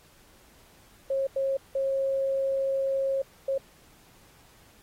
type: tone bursts at uneven times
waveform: sine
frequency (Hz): 541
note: C#5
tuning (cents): -42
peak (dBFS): -24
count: 4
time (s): 1.1-1.27 / 1.36-1.57 / 1.75-3.22 / 3.48-3.58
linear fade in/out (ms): 5
effects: pink hiss -58 dBFS RMS until 4.82 s + AAC 48 kbps